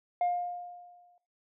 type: tone with exponential decay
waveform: sine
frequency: 708 Hz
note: F5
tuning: 23 cents sharp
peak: -22 dBFS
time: 0.21-1.18 s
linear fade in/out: 2 ms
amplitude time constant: 210 ms
effects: noise-tail reverb RT60 0.4 s tail -17 dB re dry + tanh soft clip ceiling -23 dBFS